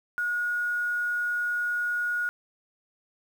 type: tone with quantisation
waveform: sine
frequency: 1445 Hz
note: F#6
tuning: 41 cents flat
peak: -25 dBFS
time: 0.18-2.29 s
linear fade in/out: 0 ms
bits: 8
effects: none